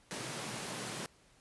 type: high-pass noise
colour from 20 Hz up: pink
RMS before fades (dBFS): -41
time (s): 0.11-1.06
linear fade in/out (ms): 0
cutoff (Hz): 110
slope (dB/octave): 96
effects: pink hiss -65 dBFS RMS until 1.4 s + resampled to 24000 Hz